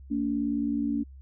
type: tone pair together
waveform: sine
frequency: 227.3 / 286.6 Hz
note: A#3 / D4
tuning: -43 / -42 cents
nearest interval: major third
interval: 401 cents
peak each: -29 / -27 dBFS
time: 0.1-1.04 s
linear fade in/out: 20 ms
effects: added 67 Hz sine -44 dBFS peak until 1.21 s